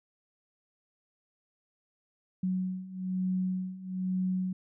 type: beating tone pair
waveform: sine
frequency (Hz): 184.6 / 185.7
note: F#3 / F#3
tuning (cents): -4 / +7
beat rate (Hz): 1.1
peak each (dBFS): -34 / -31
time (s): 2.43-4.53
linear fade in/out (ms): 5
effects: none